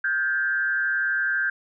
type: tone with frequency modulation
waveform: sine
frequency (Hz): 1572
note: G6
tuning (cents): +4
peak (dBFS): -21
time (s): 0.04-1.5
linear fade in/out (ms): 5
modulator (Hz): 130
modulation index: 0.77
effects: none